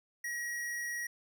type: tone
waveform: square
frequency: 1904 Hz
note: A#6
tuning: 36 cents sharp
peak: -36 dBFS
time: 0.24-1.07 s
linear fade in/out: 5 ms
effects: none